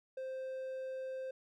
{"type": "tone", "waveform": "triangle", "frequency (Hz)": 523.3, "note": "C5", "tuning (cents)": 0, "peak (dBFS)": -37, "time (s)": [0.17, 1.31], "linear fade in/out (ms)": 5, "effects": []}